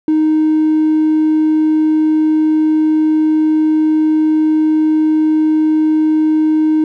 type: tone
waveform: triangle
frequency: 311.1 Hz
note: D#4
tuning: in tune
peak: -6 dBFS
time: 0.08-6.84 s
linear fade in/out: 2 ms
effects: tanh soft clip ceiling -5 dBFS